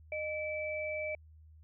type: tone pair together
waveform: sine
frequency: 614 / 2313 Hz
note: D#5 / D7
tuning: -23 / -27 cents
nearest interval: octave + major seventh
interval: 2296 cents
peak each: -36 / -38 dBFS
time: 0.12-1.15 s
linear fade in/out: 2 ms
effects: added 78 Hz sine -54 dBFS peak until 1.63 s